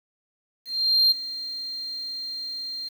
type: tone with ADSR envelope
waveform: sine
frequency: 4186 Hz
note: C8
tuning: in tune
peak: -12 dBFS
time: 0.65-2.89 s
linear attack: 460 ms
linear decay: 16 ms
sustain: -18 dB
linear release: 14 ms
effects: tanh soft clip ceiling -14 dBFS + 8-bit